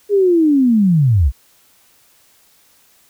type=linear sweep; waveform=sine; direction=down; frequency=417.2 to 55 Hz; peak=-9 dBFS; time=0.09-1.32 s; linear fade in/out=50 ms; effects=white hiss -53 dBFS RMS until 3.09 s